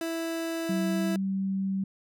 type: tone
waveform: 30% pulse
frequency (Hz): 329.5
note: E4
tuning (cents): -1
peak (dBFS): -27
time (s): 0.01-1.16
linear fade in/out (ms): 2
type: tone with pitch glide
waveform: sine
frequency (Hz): 190 to 193.21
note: F#3 to G3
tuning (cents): +46 to -25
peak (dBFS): -26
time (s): 0.69-1.84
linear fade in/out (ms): 5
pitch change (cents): +29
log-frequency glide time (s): 0.88-1.06
effects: none